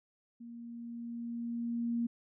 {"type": "tone with level ramp", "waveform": "sine", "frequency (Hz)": 234.9, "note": "A#3", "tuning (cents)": 13, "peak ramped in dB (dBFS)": [-45, -29], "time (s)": [0.4, 2.07], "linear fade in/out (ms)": 10, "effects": []}